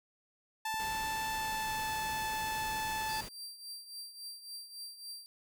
sawtooth tone with pitch glide, 880 to 872.9 Hz, A5 to A5, 0 to -14 cents, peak -30 dBFS, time 0.65-3.21 s, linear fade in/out 5 ms, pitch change -14 cents, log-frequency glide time 1.3-1.91 s
click, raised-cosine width 3 ms, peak -37 dBFS, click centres 0.742 s
pink noise, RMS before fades -46 dBFS, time 0.79-3.29 s, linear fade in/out 10 ms
sawtooth tone with tremolo, 4708 Hz, D8, 3 cents sharp, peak -38 dBFS, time 3.09-5.26 s, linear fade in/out 0 ms, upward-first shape triangle, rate 3.6 Hz, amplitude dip 75%
effects none

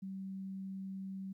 sine tone, 192.1 Hz, G3, 35 cents flat, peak -40 dBFS, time 0.02-1.33 s, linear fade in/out 10 ms, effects 13-bit

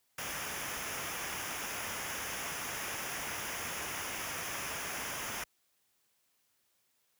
pink noise with comb filter, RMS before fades -39 dBFS, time 0.18-5.44 s, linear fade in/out 5 ms, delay 0.24 ms, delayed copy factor -0.7, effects white hiss -75 dBFS RMS until 7.19 s + high-pass 60 Hz 12 dB/octave

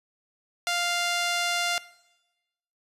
sawtooth tone with band-pass filter, 698.5 Hz, F5, in tune, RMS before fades -27 dBFS, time 0.67-1.78 s, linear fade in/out 0 ms, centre 3900 Hz, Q 0.56, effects noise-tail reverb RT60 1.0 s tail -19 dB re dry + resampled to 32000 Hz

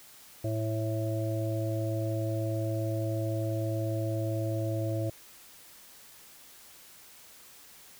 harmonic tone, 110 Hz, A2, in tune, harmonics 1 / 3 / 5 / 6, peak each -30 / -35 / -37 / -38 dBFS, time 0.44-5.1 s, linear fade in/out 5 ms, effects white hiss -53 dBFS RMS until 7.99 s

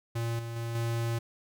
square tone with level steps, 116.1 Hz, A#2, 7 cents flat, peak -30 / -36 / -33 / -29 dBFS, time 0.15-1.19 s, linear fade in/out 10 ms, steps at 0.39 / 0.56 / 0.75 s, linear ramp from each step 2 ms, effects none

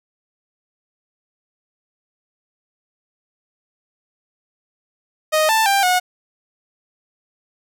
sawtooth tone with pitch steps, 622 / 885 / 792 / 728 Hz, D#5 / A5 / G5 / F#5, -1 / +10 / +18 / -28 cents, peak -10 dBFS, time 5.32-6 s, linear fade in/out 20 ms, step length 170 ms, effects none

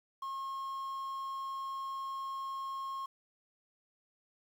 triangle tone with quantisation, 1079 Hz, C#6, 47 cents flat, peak -35 dBFS, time 0.22-3.06 s, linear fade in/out 5 ms, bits 10, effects none

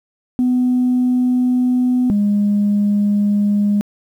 sine tone pair in turn, 250 / 205.1 Hz, B3 / G#3, +21 / -21 cents, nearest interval minor third, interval 342 cents, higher first, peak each -11 dBFS, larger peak neither, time 0.39-2.1 / 2.1-3.81 s, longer neither, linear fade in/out 0 ms, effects tanh soft clip ceiling -9 dBFS + 8-bit

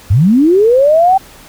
sine linear sweep, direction up, 82.41 to 784 Hz, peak -5 dBFS, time 0.1-1.18 s, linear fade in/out 10 ms, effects pink hiss -38 dBFS RMS until 1.48 s

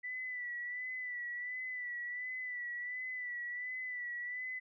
sine tone with vibrato, 1975.5 Hz, B6, in tune, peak -38 dBFS, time 0.03-4.6 s, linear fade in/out 20 ms, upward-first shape sine, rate 1.4 Hz, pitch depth 42 cents each way, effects none

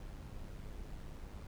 brown noise with amplitude modulation, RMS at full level -45 dBFS, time 0-1.47 s, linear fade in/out 2 ms, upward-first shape sine, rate 102 Hz, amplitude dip 40%, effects none

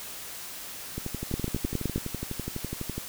two click trains, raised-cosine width 3 ms, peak -19 / -14 dBFS, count 25 / 7, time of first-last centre 0.98-2.98 / 1.34-1.96 s, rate 12 / 9.68 Hz, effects white hiss -40 dBFS RMS until 3.08 s

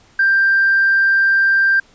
sine tone with hard clipping, 1580 Hz, G6, 13 cents sharp, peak -11 dBFS, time 0.19-1.8 s, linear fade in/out 5 ms, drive 1 dB, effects pink hiss -51 dBFS RMS until 1.94 s + resampled to 16000 Hz

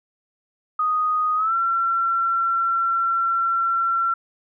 sine tone with pitch glide, 1244.5 to 1357.1 Hz, D#6 to E6, 0 to +50 cents, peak -18 dBFS, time 0.79-4.14 s, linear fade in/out 5 ms, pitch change +150 cents, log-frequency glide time 1.36-1.54 s, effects none

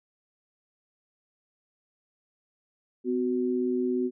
sine tone pair together, 252.8 / 370 Hz, B3 / F#4, +41 / 0 cents, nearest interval perfect fifth, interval 659 cents, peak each -27 dBFS, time 3.04-4.11 s, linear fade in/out 50 ms, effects none

